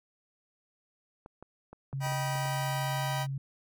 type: clicks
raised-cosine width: 1 ms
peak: -32 dBFS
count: 8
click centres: 1.261 / 1.426 / 1.73 / 1.929 / 2.066 / 2.121 / 2.356 / 2.455 s
type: tone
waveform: sine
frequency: 136.4 Hz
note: C#3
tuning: 28 cents flat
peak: -31 dBFS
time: 1.93-3.38 s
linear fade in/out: 5 ms
type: chord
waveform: sawtooth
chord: Eb augmented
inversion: none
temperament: just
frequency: 622.3 / 777.8 / 972.3 Hz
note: Eb5 / G5 / B5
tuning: 0 / -14 / -27 cents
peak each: -34 / -32 / -32 dBFS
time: 2-3.27 s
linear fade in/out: 50 ms
effects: MP3 96 kbps